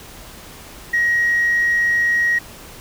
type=tone; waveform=sine; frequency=1892 Hz; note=A#6; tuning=25 cents sharp; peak=-13 dBFS; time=0.93-2.39 s; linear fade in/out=10 ms; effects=tanh soft clip ceiling -10 dBFS + pink hiss -39 dBFS RMS until 2.8 s